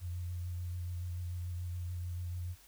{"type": "tone with vibrato", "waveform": "sine", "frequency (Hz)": 88.2, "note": "F2", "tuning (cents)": 18, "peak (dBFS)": -36, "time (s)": [0, 2.56], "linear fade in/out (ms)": 50, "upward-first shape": "sine", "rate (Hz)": 6.9, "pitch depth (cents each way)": 23, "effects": ["added 50 Hz sine -65 dBFS peak until 2.67 s", "white hiss -61 dBFS RMS until 2.67 s"]}